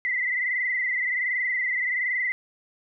sine tone with frequency modulation, 2008 Hz, B6, 28 cents sharp, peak -23 dBFS, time 0.05-2.32 s, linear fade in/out 0 ms, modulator 21.3 Hz, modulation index 3.5, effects none

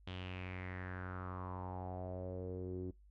sawtooth tone with low-pass filter sweep, 91.8 Hz, F#2, 13 cents flat, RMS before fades -44 dBFS, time 0.07-2.91 s, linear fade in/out 5 ms, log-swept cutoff 3300 to 330 Hz, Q 5, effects noise-tail reverb RT60 0.2 s tail -24 dB re dry + added 50 Hz sine -60 dBFS peak until 3.1 s

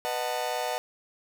40% pulse chord, B dominant seventh, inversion none, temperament just, 493.9 / 617.4 / 740.8 / 889 Hz, B4 / D#5 / F#5 / A5, 0 / -14 / +2 / +18 cents, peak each -34 / -33 / -32 / -34 dBFS, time 0.05-0.78 s, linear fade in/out 0 ms, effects none

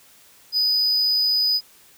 triangle tone, 4978 Hz, D#8, in tune, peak -16 dBFS, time 0.52-1.61 s, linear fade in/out 50 ms, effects white hiss -52 dBFS RMS until 1.97 s

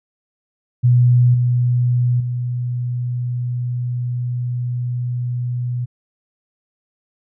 sine tone with level steps, 122.8 Hz, B2, 9 cents flat, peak -9 / -13 / -19 dBFS, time 0.83-5.86 s, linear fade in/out 20 ms, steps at 1.34 / 2.2 s, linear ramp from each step 5 ms, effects none

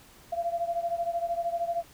sine beating tone pair, 680 / 693 Hz, F5 / F5, -46 / -14 cents, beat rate 13 Hz, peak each -29 / -32 dBFS, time 0.32-1.83 s, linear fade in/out 10 ms, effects pink hiss -54 dBFS RMS until 1.93 s

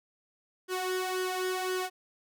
sawtooth tone with flanger, 370 Hz, F#4, in tune, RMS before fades -32 dBFS, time 0.68-1.9 s, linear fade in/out 50 ms, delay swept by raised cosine 0.62 to 2.12 ms, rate 1.9 Hz, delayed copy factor +0.65, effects none

